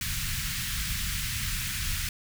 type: band-stop noise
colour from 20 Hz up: pink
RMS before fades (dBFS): -31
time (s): 0.01-2.09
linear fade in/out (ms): 2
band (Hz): 160 to 1600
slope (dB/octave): 24
effects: none